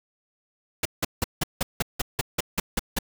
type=noise bursts; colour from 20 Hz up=pink; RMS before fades=-24 dBFS; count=12; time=0.83-2.988 s; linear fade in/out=5 ms; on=24 ms; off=170 ms; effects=none